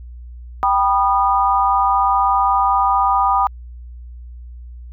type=chord; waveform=sine; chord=G augmented; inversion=none; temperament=just; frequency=784 / 980 / 1225 Hz; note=G5 / B5 / D#6; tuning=0 / -14 / -27 cents; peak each=-17 / -17 / -17 dBFS; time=0.63-3.47 s; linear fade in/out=0 ms; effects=added 60 Hz sine -32 dBFS peak until 4.92 s